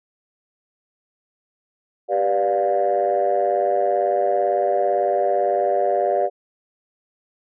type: chord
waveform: sine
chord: G dominant seventh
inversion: none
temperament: just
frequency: 392 / 490 / 588 / 705.6 Hz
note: G4 / B4 / D5 / F5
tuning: 0 / -14 / +2 / +18 cents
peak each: -23 / -24 / -20 / -20 dBFS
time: 2.08-6.3 s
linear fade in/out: 50 ms
effects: tanh soft clip ceiling -10 dBFS